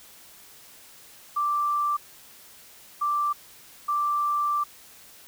sine tone bursts at uneven times, 1174.7 Hz, D6, in tune, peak -22 dBFS, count 3, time 1.36-1.97 / 3.01-3.33 / 3.88-4.64 s, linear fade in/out 10 ms, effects white hiss -50 dBFS RMS until 5.27 s

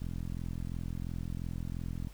click train, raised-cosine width 5 ms, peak -26 dBFS, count 89, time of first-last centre 0.02-2.071 s, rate 42.9 Hz, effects added 50 Hz sine -49 dBFS peak until 2.13 s + pink hiss -59 dBFS RMS until 2.13 s

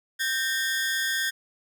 sawtooth ring-modulated tone, 1700 Hz, G#6, 40 cents sharp, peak -18 dBFS, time 0.19-1.31 s, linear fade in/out 20 ms, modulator 132 Hz, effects none

